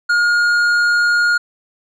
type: tone with tanh clipping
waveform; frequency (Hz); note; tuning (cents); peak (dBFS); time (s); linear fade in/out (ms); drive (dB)
triangle; 1426; F6; +36; -13; 0.09-1.38; 10; 12
effects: none